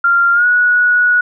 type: tone with pitch glide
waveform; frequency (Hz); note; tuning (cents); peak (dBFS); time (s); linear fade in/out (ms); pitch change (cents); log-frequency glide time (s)
sine; 1389 to 1463.1; F6 to F#6; -10 to -20; -8; 0.04-1.21; 5; +90; 0.33-0.46
effects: none